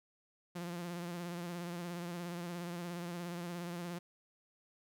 sawtooth tone with vibrato, 173.7 Hz, F3, 9 cents flat, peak -36 dBFS, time 0.55-3.99 s, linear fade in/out 10 ms, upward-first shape triangle, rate 17 Hz, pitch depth 52 cents each way, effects none

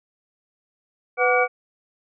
sine tone cluster, 497.9 / 738 / 1162 / 1444 / 2277 Hz, B4 / F#5 / D6 / F#6 / C#7, +14 / -5 / -19 / -43 / +46 cents, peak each -20 / -22 / -26 / -24 / -22 dBFS, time 1.17-1.48 s, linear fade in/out 50 ms, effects none

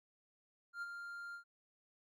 triangle tone with ADSR envelope, 1396.9 Hz, F6, in tune, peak -37 dBFS, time 0.73-1.44 s, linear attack 90 ms, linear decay 32 ms, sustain -6 dB, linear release 98 ms, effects none

